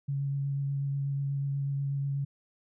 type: tone with vibrato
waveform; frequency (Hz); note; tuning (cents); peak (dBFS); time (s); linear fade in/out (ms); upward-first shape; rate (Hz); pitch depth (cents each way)
sine; 139.4; C#3; +10; -28; 0.08-2.25; 10; triangle; 8.2; 15
effects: none